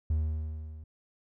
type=tone with level ramp; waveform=triangle; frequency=77.78 Hz; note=D#2; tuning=in tune; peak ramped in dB=-21 to -41 dBFS; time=0.1-0.84 s; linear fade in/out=5 ms; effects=tanh soft clip ceiling -18 dBFS